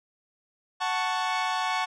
sawtooth chord, F# minor, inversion none, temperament equal, 740 / 880 / 1108.7 Hz, F#5 / A5 / C#6, 0 / 0 / 0 cents, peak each -26 dBFS, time 0.8-1.86 s, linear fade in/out 20 ms, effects low-pass 5000 Hz 12 dB/octave

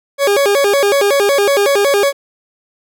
40% pulse tone with vibrato, 476.2 Hz, A#4, 37 cents sharp, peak -9 dBFS, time 0.18-2.13 s, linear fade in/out 50 ms, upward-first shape square, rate 5.4 Hz, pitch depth 280 cents each way, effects none

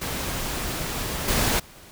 pink noise with level steps, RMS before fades -29 / -22 dBFS, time 0.01-1.6 s, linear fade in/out 10 ms, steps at 1.28 s, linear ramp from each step 2 ms, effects pink hiss -47 dBFS RMS until 1.91 s

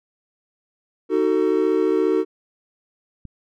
triangle chord, D# diminished, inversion none, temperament just, 311.1 / 373.4 / 448 Hz, D#4 / F#4 / A4, 0 / +16 / +31 cents, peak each -20 / -18 / -19 dBFS, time 1.09-2.25 s, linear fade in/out 50 ms
click, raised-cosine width 5 ms, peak -25 dBFS, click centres 3.253 s
effects none

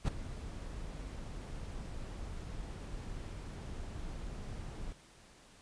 brown noise with ADSR envelope, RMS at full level -27 dBFS, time 0.04-4.93 s, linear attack 41 ms, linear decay 7 ms, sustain -16 dB, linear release 7 ms, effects pink hiss -60 dBFS RMS until 5.61 s + resampled to 22050 Hz

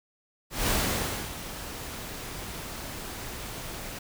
pink noise with ADSR envelope, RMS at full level -25 dBFS, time 0.5-3.99 s, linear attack 180 ms, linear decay 620 ms, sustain -13 dB, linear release 7 ms, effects none

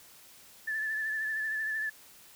sine tone with vibrato, 1747 Hz, A6, 13 cents flat, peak -30 dBFS, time 0.67-1.9 s, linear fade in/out 10 ms, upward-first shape sine, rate 13 Hz, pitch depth 35 cents each way, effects white hiss -55 dBFS RMS until 2.35 s

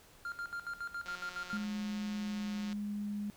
triangle tone with tremolo, 1396.9 Hz, F6, in tune, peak -35 dBFS, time 0.25-1.64 s, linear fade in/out 2 ms, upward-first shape square, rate 7.2 Hz, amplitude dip 80%
click train, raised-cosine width 0.2 ms, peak -31 dBFS, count 303, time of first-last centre 1.06-2.729 s, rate 181 Hz
sine tone with pitch glide, 208.7 to 206.2 Hz, G#3 to G#3, +9 to -12 cents, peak -35 dBFS, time 1.53-3.3 s, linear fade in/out 0 ms, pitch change -21 cents, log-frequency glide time 2.13-2.86 s
effects pink hiss -60 dBFS RMS until 3.36 s

